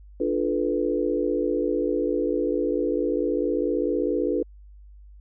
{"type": "chord", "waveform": "sine", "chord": "B half-diminished seventh", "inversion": "first", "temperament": "equal with one note detuned", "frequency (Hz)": [293.7, 349.2, 433.7, 493.9], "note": ["D4", "F4", "A4", "B4"], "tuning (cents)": [0, 0, -25, 0], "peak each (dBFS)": -27, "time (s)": [0.2, 4.43], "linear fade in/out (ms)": 5, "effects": ["added 50 Hz sine -44 dBFS peak until 5.2 s"]}